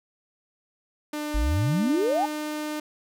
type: tone with pitch glide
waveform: sawtooth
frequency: 299.6 to 302.7 Hz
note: D4 to D#4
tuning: +35 to -48 cents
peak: -25 dBFS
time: 1.13-2.8 s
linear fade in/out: 5 ms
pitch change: +17 cents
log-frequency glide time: 1.88-2.06 s
type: exponential sweep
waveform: sine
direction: up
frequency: 44.69 to 880 Hz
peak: -21 dBFS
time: 1.34-2.26 s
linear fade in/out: 10 ms
effects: none